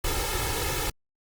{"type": "noise with comb filter", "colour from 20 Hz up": "pink", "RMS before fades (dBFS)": -28, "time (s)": [0.04, 0.9], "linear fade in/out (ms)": 5, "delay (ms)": 2.3, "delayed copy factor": 0.85, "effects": ["Opus 48 kbps"]}